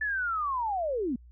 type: linear sweep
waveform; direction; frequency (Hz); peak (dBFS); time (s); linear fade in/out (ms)
sine; down; 1760 to 220; -27; 0.01-1.16; 5
effects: added 60 Hz sine -49 dBFS peak until 1.31 s